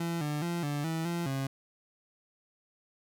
30% pulse tone with pitch steps, 168.8 / 148.5 / 171.7 / 145.4 / 162.4 / 171.2 / 135.3 Hz, E3 / D3 / F3 / D3 / E3 / F3 / C#3, +41 / +20 / -29 / -17 / -26 / -34 / -42 cents, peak -28 dBFS, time 0-1.47 s, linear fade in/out 5 ms, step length 210 ms, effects none

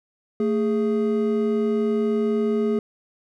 triangle tone pair together, 223.6 / 415.3 Hz, A3 / G#4, +28 / 0 cents, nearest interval major seventh, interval 1072 cents, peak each -20 dBFS, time 0.4-2.79 s, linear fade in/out 2 ms, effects none

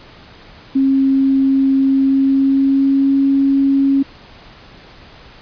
sine tone with pitch glide, 269.7 to 274.3 Hz, C#4 to C#4, -47 to -18 cents, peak -10 dBFS, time 0.75-4.03 s, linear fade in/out 10 ms, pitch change +29 cents, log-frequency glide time 1.97-3.21 s, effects pink hiss -41 dBFS RMS until 5.41 s + resampled to 11025 Hz

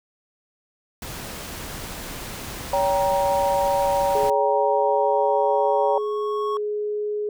pink noise, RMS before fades -34 dBFS, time 1.02-4.3 s, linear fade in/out 2 ms
sine chord, G diminished, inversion second, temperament just, 564.5 / 784 / 940.8 Hz, Db5 / G5 / Bb5, +31 / 0 / +16 cents, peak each -21 / -24 / -23 dBFS, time 2.73-5.98 s, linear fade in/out 2 ms
triangle tone with exponential growth, 1102 Hz, C#6, 11 cents flat, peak -23 dBFS, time 3.67-6.57 s, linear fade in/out 1 ms, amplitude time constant 630 ms
sine tone with pitch glide, 421 to 418.6 Hz, G#4 to G#4, +24 to +14 cents, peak -23 dBFS, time 4.15-7.29 s, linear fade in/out 2 ms, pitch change -10 cents, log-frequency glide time 5.87-6.62 s
effects none

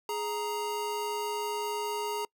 square tone pair together, 417.6 / 932.3 Hz, G#4 / A#5, +10 / 0 cents, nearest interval octave + major second, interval 1390 cents, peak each -35 / -34 dBFS, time 0.09-2.25 s, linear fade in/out 2 ms, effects noise-tail reverb RT60 0.1 s tail -25 dB re dry

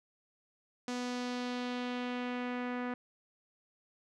sawtooth tone with low-pass filter sweep, 246.9 Hz, B3, in tune, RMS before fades -37 dBFS, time 0.88-2.94 s, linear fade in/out 2 ms, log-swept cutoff 6400 to 1800 Hz, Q 1.5, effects none

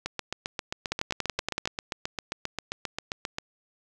two click trains, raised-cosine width 0.2 ms, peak -10 / -13 dBFS, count 9 / 26, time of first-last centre 0.92-1.675 / 0.06-3.384 s, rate 10.6 / 7.52 Hz, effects none

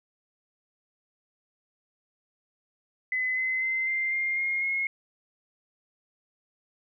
sine tone with pitch steps, 2023 / 2045 / 2068 / 2091 / 2114 / 2137 / 2161 Hz, B6 / C7 / C7 / C7 / C7 / C7 / C#7, +41 / -40 / -21 / -2 / +17 / +36 / -45 cents, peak -25 dBFS, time 3.12-4.87 s, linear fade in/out 2 ms, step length 250 ms, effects none

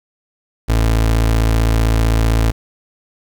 30% pulse tone, 55.6 Hz, A1, 19 cents sharp, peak -9 dBFS, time 0.68-2.52 s, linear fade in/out 20 ms, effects 7-bit

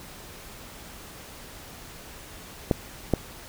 clicks, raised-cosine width 2 ms, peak -6 dBFS, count 2, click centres 2.712 / 3.137 s, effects pink hiss -44 dBFS RMS until 3.48 s

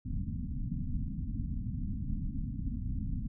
pink low-pass noise, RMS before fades -35 dBFS, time 0.05-3.28 s, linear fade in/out 10 ms, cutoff 270 Hz, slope 96 dB/octave, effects none

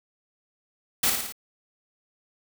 white noise with echo, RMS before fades -22 dBFS, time 1.03-1.1 s, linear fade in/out 5 ms, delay 56 ms, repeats 4, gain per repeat -4 dB, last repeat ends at 1.324 s, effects none

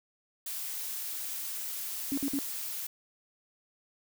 blue noise, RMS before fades -37 dBFS, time 0.46-2.87 s, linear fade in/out 5 ms
sine tone bursts, 277.2 Hz, C#4, in tune, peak -28 dBFS, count 3, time 2.12-2.389 s, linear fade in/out 0 ms, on 55 ms, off 52 ms
effects none

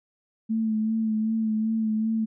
sine tone with vibrato, 220 Hz, A3, in tune, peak -22 dBFS, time 0.49-2.26 s, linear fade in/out 20 ms, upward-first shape sine, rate 2.6 Hz, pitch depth 29 cents each way, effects none

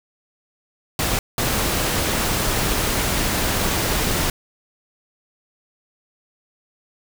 pink noise bursts at uneven times, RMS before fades -21 dBFS, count 2, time 0.99-1.19 / 1.38-4.3 s, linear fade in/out 2 ms, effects none

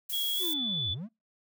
violet noise, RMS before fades -35 dBFS, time 0.09-0.54 s, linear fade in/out 10 ms
sine tone with pitch glide, 3322 to 3473 Hz, G#7 to A7, 0 to -23 cents, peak -29 dBFS, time 0.12-0.95 s, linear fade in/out 20 ms, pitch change +77 cents, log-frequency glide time 0.35-0.44 s
triangle linear two-way sweep, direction down then up, 386.2 to 80 to 242.9 Hz, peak -33 dBFS, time 0.39-1.09 s, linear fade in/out 50 ms, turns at 0.91 s
effects noise-tail reverb RT60 0.2 s tail -24 dB re dry

